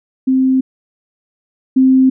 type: tone pair in turn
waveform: sine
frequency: 261.6 / 261.6 Hz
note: C4 / C4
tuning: 0 / 0 cents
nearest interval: unison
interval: 0 cents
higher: neither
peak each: -9 / -6 dBFS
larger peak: second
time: 0.27-0.61 / 1.76-2.1 s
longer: neither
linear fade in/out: 10 ms
effects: none